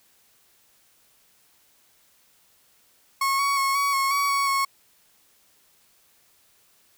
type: tone with pitch steps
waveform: 35% pulse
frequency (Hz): 1093 / 1120 / 1093 / 1125 / 1091 / 1128 / 1116 / 1097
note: C#6 / C#6 / C#6 / C#6 / C#6 / C#6 / C#6 / C#6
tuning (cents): -25 / +18 / -25 / +25 / -28 / +30 / +11 / -18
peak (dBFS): -19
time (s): 3.21-4.65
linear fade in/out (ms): 5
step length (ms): 180
effects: white hiss -61 dBFS RMS until 6.97 s